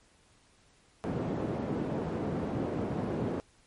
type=band-pass noise; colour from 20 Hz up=white; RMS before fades=-33 dBFS; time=1.04-3.4 s; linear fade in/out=0 ms; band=110 to 360 Hz; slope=12 dB/octave; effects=pink hiss -64 dBFS RMS until 3.66 s + MP3 48 kbps